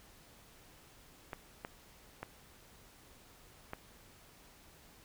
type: clicks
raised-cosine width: 0.5 ms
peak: -25 dBFS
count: 4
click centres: 1.332 / 1.649 / 2.23 / 3.734 s
effects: pink hiss -60 dBFS RMS until 5.04 s